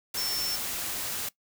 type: tone in noise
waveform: sine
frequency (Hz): 5390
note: E8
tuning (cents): +38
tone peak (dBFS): -30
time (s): 0.17-0.56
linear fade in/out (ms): 5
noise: white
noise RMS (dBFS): -33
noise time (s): 0.14-1.29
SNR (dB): 0
effects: noise-tail reverb RT60 0.1 s tail -20 dB re dry